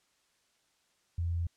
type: tone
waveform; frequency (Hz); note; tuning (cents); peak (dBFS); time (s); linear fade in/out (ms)
sine; 85.1; F2; -44; -29; 1.18-1.47; 5
effects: white hiss -72 dBFS RMS until 1.56 s + low-pass 8000 Hz 12 dB/octave